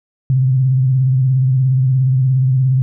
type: tone with vibrato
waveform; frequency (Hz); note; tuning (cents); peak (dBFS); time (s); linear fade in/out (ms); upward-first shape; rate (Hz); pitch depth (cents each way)
sine; 130.5; C3; -4; -10; 0.3-2.82; 0; sine; 17; 61
effects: none